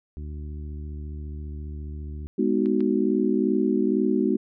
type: harmonic tone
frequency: 74.7 Hz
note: D2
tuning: 30 cents sharp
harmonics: 1 / 2 / 3 / 4 / 5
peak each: -32 / -42 / -45 / -47 / -50 dBFS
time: 0.17-2.27 s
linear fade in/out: 0 ms
type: chord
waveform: sine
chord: G# minor seventh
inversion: none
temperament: just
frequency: 207.7 / 249.2 / 311.5 / 373.8 Hz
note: G#3 / B3 / D#4 / F#4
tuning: 0 / +16 / +2 / +18 cents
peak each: -25 dBFS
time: 2.38-4.37 s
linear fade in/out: 10 ms
type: clicks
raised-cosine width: 0.3 ms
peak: -30 / -28 dBFS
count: 2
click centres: 2.659 / 2.806 s
effects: none